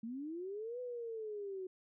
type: linear two-way sweep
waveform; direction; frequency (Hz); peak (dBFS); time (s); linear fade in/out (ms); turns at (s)
sine; up then down; 217 to 502 to 367.4; -40; 0.03-1.67; 5; 0.8
effects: none